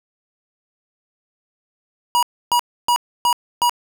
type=tone bursts; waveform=square; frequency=964 Hz; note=B5; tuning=42 cents flat; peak=-14 dBFS; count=5; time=2.15-3.695 s; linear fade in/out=0 ms; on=77 ms; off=290 ms; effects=none